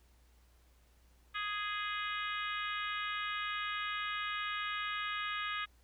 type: harmonic tone with a mistuned harmonic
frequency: 415.3 Hz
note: G#4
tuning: in tune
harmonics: 3 / 4 / 5 / 6 / 7 / 8 / 9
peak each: -39 / -41 / -43 / -45 / -46 / -47 / -48 dBFS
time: 1.34-5.66 s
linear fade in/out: 20 ms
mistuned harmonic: 7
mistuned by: +16 cents
effects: added 60 Hz sine -63 dBFS peak until 5.83 s + pink hiss -71 dBFS RMS until 5.83 s